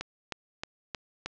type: click train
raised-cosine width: 0.2 ms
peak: -16 dBFS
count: 5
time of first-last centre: 0.01-1.26 s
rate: 3.2 Hz
effects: low-pass 6000 Hz 12 dB/octave